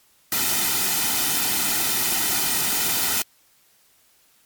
white noise with comb filter, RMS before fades -22 dBFS, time 0.32-3.22 s, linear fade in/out 2 ms, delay 1.8 ms, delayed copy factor -0.65, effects white hiss -59 dBFS RMS until 4.45 s + MP3 96 kbps

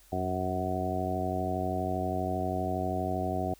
harmonic tone with a mistuned harmonic, 92.5 Hz, F#2, in tune, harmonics 1 / 2 / 3 / 4 / 5 / 6 / 7 / 8, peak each -35 / -37 / -37 / -37 / -42 / -45 / -35 / -34 dBFS, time 0.12-3.54 s, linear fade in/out 5 ms, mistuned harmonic 1, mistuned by -64 cents, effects added 46 Hz sine -60 dBFS peak until 3.59 s + white hiss -60 dBFS RMS until 3.59 s

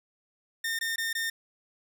sawtooth tone bursts, 1820 Hz, A#6, 42 cents flat, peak -25 dBFS, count 4, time 0.64-1.3 s, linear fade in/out 5 ms, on 150 ms, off 20 ms, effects none

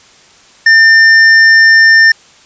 sine tone with hard clipping, 1800 Hz, A6, 39 cents sharp, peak -4 dBFS, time 0.66-2.12 s, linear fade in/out 5 ms, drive 12 dB, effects white hiss -42 dBFS RMS until 2.45 s + resampled to 16000 Hz

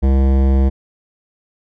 sine tone with hard clipping, 67 Hz, C2, 42 cents sharp, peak -12 dBFS, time 0.02-0.7 s, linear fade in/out 20 ms, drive 16 dB, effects none

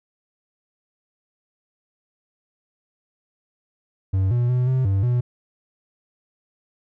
triangle tone with pitch steps, 95.3 / 121.2 / 125.1 / 130 / 97.4 / 122.7 Hz, G2 / B2 / B2 / C3 / G2 / B2, -48 / -32 / +23 / -11 / -11 / -11 cents, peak -15 dBFS, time 4.13-5.21 s, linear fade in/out 10 ms, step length 180 ms, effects none

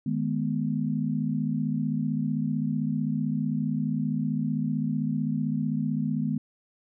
sine chord, G# minor, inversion second, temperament equal with one note detuned, 155.56 / 211.4 / 246.9 Hz, D#3 / G#3 / B3, 0 / +31 / 0 cents, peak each -29 dBFS, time 0.06-6.38 s, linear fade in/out 5 ms, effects none

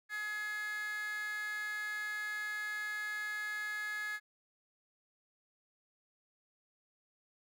15% pulse tone with high-pass filter, 422.5 Hz, G#4, 30 cents sharp, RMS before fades -39 dBFS, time 0.09-4.2 s, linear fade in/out 50 ms, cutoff 1800 Hz, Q 9.1, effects none

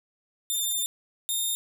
10% pulse tone pair in turn, 3597 / 3658 Hz, A7 / A#7, +37 / -33 cents, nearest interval unison, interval 30 cents, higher second, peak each -18 dBFS, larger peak neither, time 0.5-0.86 / 1.29-1.55 s, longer first, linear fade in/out 0 ms, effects none

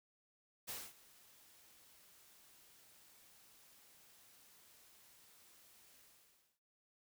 white noise with ADSR envelope, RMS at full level -44 dBFS, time 0.67-6.6 s, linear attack 26 ms, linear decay 230 ms, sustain -21 dB, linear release 590 ms, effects none

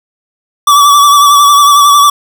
square tone with vibrato, 1152 Hz, D6, 34 cents flat, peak -3 dBFS, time 0.67-2.1 s, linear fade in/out 5 ms, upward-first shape sine, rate 11 Hz, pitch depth 39 cents each way, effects none

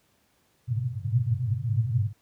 white band-pass noise, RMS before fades -26 dBFS, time 0.67-2.13 s, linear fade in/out 50 ms, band 100 to 130 Hz, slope 96 dB/octave, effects pink hiss -67 dBFS RMS until 2.21 s + high-pass 60 Hz 12 dB/octave

